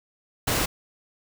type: noise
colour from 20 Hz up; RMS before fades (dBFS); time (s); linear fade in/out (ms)
pink; -24; 0.47-0.66; 10
effects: none